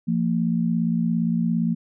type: tone pair together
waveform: sine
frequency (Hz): 171.48 / 228.9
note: F3 / A#3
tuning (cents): -31 / -31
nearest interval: perfect fourth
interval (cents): 500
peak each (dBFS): -22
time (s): 0.07-1.75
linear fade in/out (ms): 20
effects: none